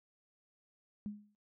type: tone with exponential decay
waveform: sine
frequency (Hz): 207.7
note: G#3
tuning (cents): 0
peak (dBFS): -35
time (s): 1.06-1.35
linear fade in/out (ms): 0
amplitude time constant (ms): 61
effects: noise-tail reverb RT60 0.1 s tail -17 dB re dry